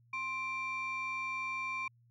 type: tone pair together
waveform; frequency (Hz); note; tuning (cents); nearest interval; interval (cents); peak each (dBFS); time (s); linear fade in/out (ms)
sine; 1049.5 / 2356; C6 / D7; +5 / +5; octave + major second; 1400; -37 / -35; 0.13-1.88; 5
effects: tanh soft clip ceiling -31 dBFS + added 118 Hz sine -63 dBFS peak until 2.1 s